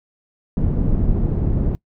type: low-pass noise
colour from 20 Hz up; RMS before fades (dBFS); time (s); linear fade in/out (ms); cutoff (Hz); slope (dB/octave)
pink; -18; 0.57-1.75; 0; 250; 12
effects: noise-tail reverb RT60 0.1 s tail -22 dB re dry